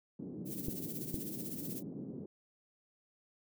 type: band-pass noise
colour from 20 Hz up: white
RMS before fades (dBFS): -44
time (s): 0.19-2.26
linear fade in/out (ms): 5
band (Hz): 140 to 320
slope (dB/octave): 24
type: noise with tremolo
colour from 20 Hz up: violet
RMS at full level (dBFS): -42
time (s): 0.45-1.83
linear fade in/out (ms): 50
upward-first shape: sine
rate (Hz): 16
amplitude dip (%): 60
type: clicks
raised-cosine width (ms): 3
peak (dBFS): -24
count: 2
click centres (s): 0.684 / 1.143
effects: none